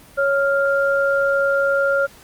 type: tone pair together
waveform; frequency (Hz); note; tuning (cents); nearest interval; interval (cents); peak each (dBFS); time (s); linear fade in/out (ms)
sine; 554.4 / 1397; C#5 / F6; 0 / 0; octave + major third; 1600; -17 / -19; 0.17-2.07; 20
effects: pink hiss -46 dBFS RMS until 2.23 s + Opus 32 kbps